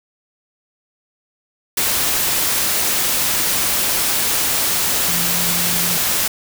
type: tone in noise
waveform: sine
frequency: 173.4 Hz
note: F3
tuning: 12 cents flat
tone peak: -27 dBFS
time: 5.08-5.97 s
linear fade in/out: 5 ms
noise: white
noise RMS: -18 dBFS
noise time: 1.77-6.28 s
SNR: -12 dB
effects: none